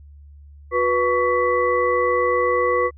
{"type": "tone cluster", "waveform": "sine", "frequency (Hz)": [363.7, 491.5, 1125, 1985], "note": ["F#4", "B4", "C#6", "B6"], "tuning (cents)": [-30, -8, 25, 8], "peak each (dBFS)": [-25, -19, -21, -26], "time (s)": [0.71, 2.91], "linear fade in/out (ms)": 50, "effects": ["added 72 Hz sine -41 dBFS peak until 2.97 s"]}